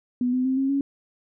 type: tone with pitch steps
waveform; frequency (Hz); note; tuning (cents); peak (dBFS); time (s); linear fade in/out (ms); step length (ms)
sine; 247.2 / 254.4 / 261.9 / 269.6 / 277.5; B3 / C4 / C4 / C#4 / C#4; +2 / -48 / +2 / -48 / +2; -20; 0.21-0.81; 2; 120
effects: none